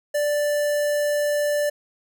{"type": "tone with notch filter", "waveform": "square", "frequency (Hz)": 587.3, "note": "D5", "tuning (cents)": 0, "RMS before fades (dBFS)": -22, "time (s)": [0.14, 1.7], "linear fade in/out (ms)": 10, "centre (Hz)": 3500, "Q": 1.2, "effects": []}